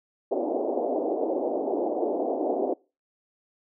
pink band-pass noise, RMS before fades -27 dBFS, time 0.31-2.74 s, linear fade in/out 10 ms, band 280 to 740 Hz, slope 48 dB/octave, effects noise-tail reverb RT60 0.3 s tail -24 dB re dry

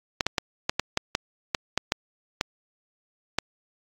clicks, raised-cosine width 0.2 ms, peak -5 dBFS, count 12, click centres 0.208 / 0.266 / 0.382 / 0.695 / 0.796 / 0.974 / 1.151 / 1.548 / 1.776 / 1.921 / 2.411 / 3.386 s, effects AAC 64 kbps

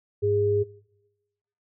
sine tone pair together, 102.1 / 410.5 Hz, G#2 / G#4, -29 / -20 cents, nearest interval 2 octaves, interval 2409 cents, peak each -27 / -21 dBFS, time 0.22-0.64 s, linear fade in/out 20 ms, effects noise-tail reverb RT60 1.0 s tail -23 dB re dry

